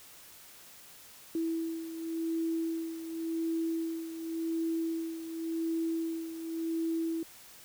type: beating tone pair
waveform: sine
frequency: 327.8 / 328.7 Hz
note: E4 / E4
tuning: -10 / -5 cents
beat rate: 0.9 Hz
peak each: -32 / -38 dBFS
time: 1.35-7.23 s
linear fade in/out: 2 ms
effects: white hiss -53 dBFS RMS until 7.64 s